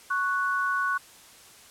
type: tone pair together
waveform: sine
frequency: 1108.7 / 1480 Hz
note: C#6 / F#6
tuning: 0 / 0 cents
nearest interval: perfect fourth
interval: 500 cents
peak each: -27 / -26 dBFS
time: 0.1-0.98 s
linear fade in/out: 10 ms
effects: white hiss -51 dBFS RMS until 1.7 s + low-pass 11000 Hz 12 dB/octave